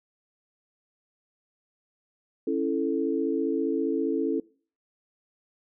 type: chord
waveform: sine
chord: A major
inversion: first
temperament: just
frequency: 275 / 330 / 440 Hz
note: C#4 / E4 / A4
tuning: -14 / +2 / 0 cents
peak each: -28 dBFS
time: 2.47-4.4 s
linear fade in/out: 5 ms
effects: noise-tail reverb RT60 0.4 s tail -21 dB re dry